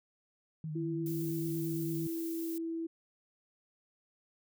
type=tone with vibrato; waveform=sine; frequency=155.56 Hz; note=D#3; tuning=in tune; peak=-36 dBFS; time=0.64-2.07 s; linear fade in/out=2 ms; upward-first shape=triangle; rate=8.9 Hz; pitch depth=51 cents each way
type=tone with pitch glide; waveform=sine; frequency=332.6 to 329.2 Hz; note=E4 to E4; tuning=+16 to -2 cents; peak=-34 dBFS; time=0.75-2.87 s; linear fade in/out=10 ms; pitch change=-18 cents; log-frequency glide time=1.25-2.68 s
type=noise; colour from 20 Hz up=violet; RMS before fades=-46 dBFS; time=1.06-2.58 s; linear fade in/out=2 ms
effects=none